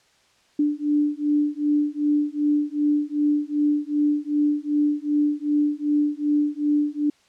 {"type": "beating tone pair", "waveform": "sine", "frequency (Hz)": [293.7, 296.3], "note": ["D4", "D4"], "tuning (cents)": [0, 15], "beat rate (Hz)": 2.6, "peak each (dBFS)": -22, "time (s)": [0.59, 7.1], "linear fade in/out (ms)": 5, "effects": ["white hiss -60 dBFS RMS until 7.28 s", "low-pass 6000 Hz 12 dB/octave"]}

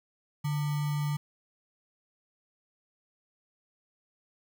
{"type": "tone with sample-and-hold", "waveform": "sine", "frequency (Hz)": 146.83, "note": "D3", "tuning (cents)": 0, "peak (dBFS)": -27, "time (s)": [0.44, 1.17], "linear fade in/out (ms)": 10, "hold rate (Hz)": 1050, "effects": []}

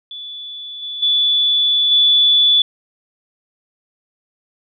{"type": "tone with level steps", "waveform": "sine", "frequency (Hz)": 3456, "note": "A7", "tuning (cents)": -32, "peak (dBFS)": [-28, -24, -12, -9], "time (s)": [0.11, 2.62], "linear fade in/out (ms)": 2, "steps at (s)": [0.82, 1.02, 1.91], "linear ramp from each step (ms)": 10, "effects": []}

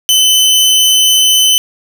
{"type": "tone", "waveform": "sawtooth", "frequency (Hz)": 3037, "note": "F#7", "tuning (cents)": 44, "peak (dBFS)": -3, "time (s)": [0.09, 1.58], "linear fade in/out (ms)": 0, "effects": []}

